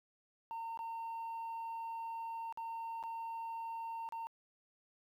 sine tone with dropouts, 913 Hz, A#5, 36 cents flat, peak -37 dBFS, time 0.51-4.27 s, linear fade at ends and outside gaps 0 ms, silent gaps 0.774-0.791 / 2.525-2.574 / 3.028-3.037 / 4.089-4.123 s, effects tanh soft clip ceiling -39 dBFS + 12-bit

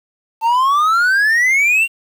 triangle exponential sweep, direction up, 886 to 2794 Hz, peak -9 dBFS, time 0.41-1.88 s, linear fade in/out 50 ms, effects 7-bit

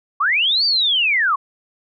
sine linear two-way sweep, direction up then down, 1046.5 to 4699 to 1046.5 Hz, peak -14 dBFS, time 0.2-1.36 s, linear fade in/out 10 ms, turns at 0.65 s, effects none

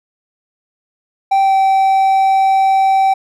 triangle tone with pitch glide, 780 to 772.8 Hz, G5 to G5, -9 to -25 cents, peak -7 dBFS, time 1.31-3.14 s, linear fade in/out 10 ms, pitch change -16 cents, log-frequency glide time 1.41-1.54 s, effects none

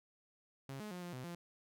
sawtooth tone with pitch steps, 135.9 / 211.6 / 178.9 / 175.6 / 127.5 / 172.7 Hz, C#3 / G#3 / F3 / F3 / C3 / F3, -34 / +33 / +42 / +10 / -44 / -19 cents, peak -40 dBFS, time 0.69-1.35 s, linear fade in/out 2 ms, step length 110 ms, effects none

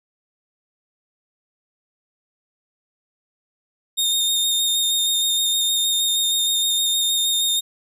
sawtooth tone with vibrato, 3674 Hz, A#7, 26 cents flat, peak -15 dBFS, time 3.97-7.61 s, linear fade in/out 20 ms, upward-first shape square, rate 6.4 Hz, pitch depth 13 cents each way, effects none

